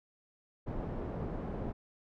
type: low-pass noise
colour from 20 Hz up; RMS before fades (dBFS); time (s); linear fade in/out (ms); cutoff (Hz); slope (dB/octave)
pink; -38; 0.66-1.73; 20; 660; 12
effects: none